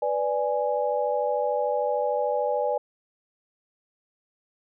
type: chord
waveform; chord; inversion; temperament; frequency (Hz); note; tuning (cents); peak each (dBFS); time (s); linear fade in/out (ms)
sine; G# diminished; first; equal; 493.9 / 587.3 / 830.6; B4 / D5 / G#5; 0 / 0 / 0; -27 / -26 / -28; 0.02-2.78; 5
effects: none